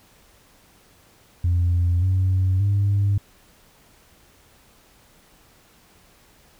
sine tone with pitch steps, 87.31 / 93.58 / 100.29 Hz, F2 / F#2 / G2, 0 / +20 / +40 cents, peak -15 dBFS, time 1.44-3.18 s, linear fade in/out 5 ms, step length 580 ms, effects tanh soft clip ceiling -14 dBFS + pink hiss -55 dBFS RMS until 6.59 s

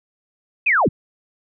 sine linear sweep, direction down, 2632 to 56 Hz, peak -13 dBFS, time 0.66-0.89 s, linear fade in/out 10 ms, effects none

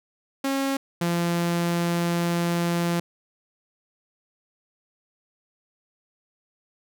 sawtooth tone pair in turn, 272.4 / 171.6 Hz, C#4 / F3, -30 / -30 cents, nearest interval minor sixth, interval 800 cents, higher first, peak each -19 / -18 dBFS, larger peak second, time 0.44-0.77 / 1.01-3 s, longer second, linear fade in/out 5 ms, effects none

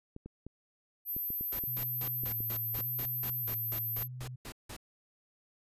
clicks, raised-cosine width 3 ms, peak -31 dBFS, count 10, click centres 0.164 / 0.26 / 0.466 / 1.165 / 1.304 / 1.41 / 1.638 / 2.236 / 2.405 / 2.79 s
sine tone, 12310 Hz, G9, 33 cents flat, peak -33 dBFS, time 1.05-4.08 s, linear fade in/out 50 ms
pink noise bursts, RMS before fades -44 dBFS, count 14, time 1.52-4.766 s, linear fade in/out 5 ms, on 74 ms, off 170 ms
sine tone with vibrato, 120.9 Hz, B2, 36 cents flat, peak -40 dBFS, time 1.67-4.36 s, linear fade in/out 10 ms, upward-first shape square, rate 0.85 Hz, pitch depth 73 cents each way
effects resampled to 32000 Hz

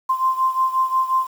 sine beating tone pair, 1043 / 1048.6 Hz, C6 / C6, -6 / +3 cents, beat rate 5.6 Hz, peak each -18 / -22 dBFS, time 0.09-1.27 s, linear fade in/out 10 ms, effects 7-bit

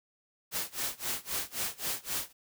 white noise with tremolo, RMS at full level -32 dBFS, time 0.51-2.33 s, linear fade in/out 50 ms, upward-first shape sine, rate 3.8 Hz, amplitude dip 95%, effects none

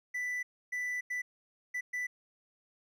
triangle tone bursts at uneven times, 1983 Hz, B6, 7 cents sharp, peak -31 dBFS, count 5, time 0.14-0.43 / 0.72-1.01 / 1.1-1.22 / 1.74-1.81 / 1.93-2.07 s, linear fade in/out 10 ms, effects none

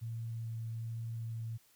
sine tone with vibrato, 114.1 Hz, A#2, 37 cents flat, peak -37 dBFS, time 0.01-1.58 s, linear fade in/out 20 ms, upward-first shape sine, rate 1.2 Hz, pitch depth 9 cents each way, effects white hiss -67 dBFS RMS until 1.75 s

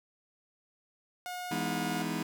sawtooth tone, 721 Hz, F#5, 45 cents flat, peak -33 dBFS, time 1.26-2.02 s, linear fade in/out 0 ms
sawtooth chord, E major seventh, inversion none, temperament just, 164.81 / 206 / 247.2 / 309 Hz, E3 / G#3 / B3 / D#4, 0 / -14 / +2 / -12 cents, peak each -33 dBFS, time 1.51-2.23 s, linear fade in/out 5 ms
effects none

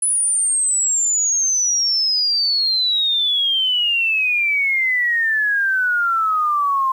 sine exponential sweep, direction down, 10090 to 1046.5 Hz, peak -15 dBFS, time 0.02-6.92 s, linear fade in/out 5 ms, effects 8-bit

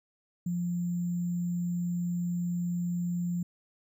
sine tone with sample-and-hold, 174.61 Hz, F3, in tune, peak -28 dBFS, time 0.46-3.43 s, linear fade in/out 5 ms, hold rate 7350 Hz, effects none

